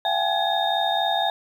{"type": "tone cluster", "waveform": "sine", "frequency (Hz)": [679, 772, 836, 1686, 3683], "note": ["F5", "G5", "G#5", "G#6", "A#7"], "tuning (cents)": [-49, -27, 11, 26, -22], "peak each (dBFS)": [-26, -25, -26, -32, -26], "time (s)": [0.05, 1.3], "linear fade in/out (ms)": 2, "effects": ["8-bit"]}